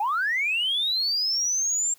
sine linear sweep, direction up, 785 to 7459 Hz, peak -21 dBFS, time 0-1.94 s, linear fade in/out 5 ms, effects tanh soft clip ceiling -18 dBFS + white hiss -57 dBFS RMS until 1.98 s

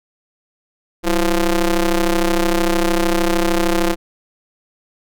sawtooth ring-modulated tone, 175.6 Hz, F3, 10 cents sharp, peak -7 dBFS, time 1.03-3.96 s, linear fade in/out 50 ms, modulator 159 Hz, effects none

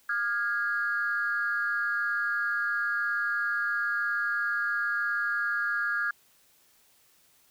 sine tone cluster, 1212 / 1408 / 1651 Hz, D#6 / F6 / G#6, -46 / +14 / -11 cents, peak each -36 / -29 / -28 dBFS, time 0.09-6.11 s, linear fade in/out 5 ms, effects tanh soft clip ceiling -18 dBFS + white hiss -63 dBFS RMS until 7.5 s

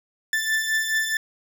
40% pulse beating tone pair, 1760 / 1764.7 Hz, A6 / A6, 0 / +5 cents, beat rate 4.7 Hz, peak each -27 / -22 dBFS, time 0.33-1.17 s, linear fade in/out 2 ms, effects none

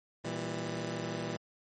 15% pulse chord, E diminished, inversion second, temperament just, 118.67 / 164.81 / 197.78 Hz, Bb2 / E3 / G3, +31 / 0 / +16 cents, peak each -33 / -32 / -35 dBFS, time 0.24-1.37 s, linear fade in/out 10 ms, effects MP3 32 kbps

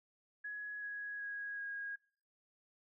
sine tone with pitch steps, 1679 / 1665.5 / 1652.1 / 1638.8 Hz, G#6 / G#6 / G#6 / G#6, +18 / +4 / -10 / -24 cents, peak -40 dBFS, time 0.44-1.96 s, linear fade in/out 10 ms, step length 380 ms, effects noise-tail reverb RT60 0.4 s tail -19 dB re dry

